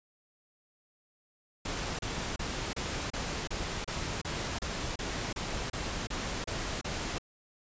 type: noise bursts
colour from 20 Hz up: pink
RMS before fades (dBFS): -35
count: 15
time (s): 1.65-7.184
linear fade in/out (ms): 5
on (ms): 340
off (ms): 31
effects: resampled to 16000 Hz